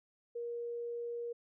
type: tone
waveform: sine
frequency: 473 Hz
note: A#4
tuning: 25 cents sharp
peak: -37 dBFS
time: 0.35-1.33 s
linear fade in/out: 10 ms
effects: none